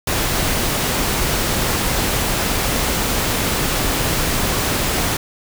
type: noise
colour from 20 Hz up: pink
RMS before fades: -19 dBFS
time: 0.07-5.17 s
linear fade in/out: 5 ms
effects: none